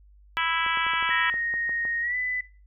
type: harmonic tone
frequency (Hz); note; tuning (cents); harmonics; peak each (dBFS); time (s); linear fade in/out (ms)
329.6; E4; 0; 3 / 4 / 5 / 6 / 7 / 8 / 9 / 10; -30 / -29 / -30 / -32 / -31 / -36 / -34 / -36; 0.37-1.3; 0
type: clicks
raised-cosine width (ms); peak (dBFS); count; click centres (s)
1; -27; 10; 0.664 / 0.773 / 0.866 / 0.936 / 1.026 / 1.092 / 1.341 / 1.54 / 1.694 / 1.852
type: tone with pitch glide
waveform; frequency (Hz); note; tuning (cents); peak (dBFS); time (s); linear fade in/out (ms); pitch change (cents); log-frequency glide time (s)
sine; 1864.7 to 1998.5; A#6 to B6; 0 to +20; -25; 1.1-2.41; 5; +120; 2.01-2.16
effects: noise-tail reverb RT60 0.4 s tail -21 dB re dry + added 50 Hz sine -51 dBFS peak until 2.66 s